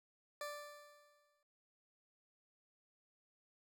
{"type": "tone with exponential decay", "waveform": "20% pulse", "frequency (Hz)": 587.3, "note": "D5", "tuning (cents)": 0, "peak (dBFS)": -36, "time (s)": [0.41, 1.43], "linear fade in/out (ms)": 2, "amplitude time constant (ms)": 220, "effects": []}